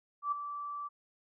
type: tone with ADSR envelope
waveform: sine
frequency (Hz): 1162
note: D6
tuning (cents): -19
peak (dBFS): -27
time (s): 0.22-0.89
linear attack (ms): 100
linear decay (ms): 7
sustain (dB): -10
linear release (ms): 24
effects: none